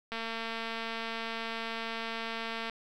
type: click train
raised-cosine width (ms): 0.3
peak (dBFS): -21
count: 586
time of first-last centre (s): 0.12-2.697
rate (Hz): 227
effects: 10-bit